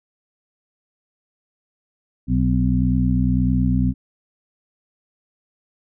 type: harmonic tone with a mistuned harmonic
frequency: 61.74 Hz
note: B1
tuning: in tune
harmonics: 1 / 2 / 3 / 4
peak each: -21 / -21 / -21 / -21 dBFS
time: 2.27-3.94 s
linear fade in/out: 50 ms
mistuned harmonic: 4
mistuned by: +50 cents
effects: none